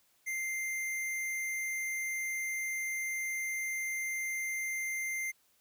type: tone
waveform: square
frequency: 2093 Hz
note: C7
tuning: in tune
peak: -34 dBFS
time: 0.26-5.32 s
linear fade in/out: 20 ms
effects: white hiss -70 dBFS RMS until 5.6 s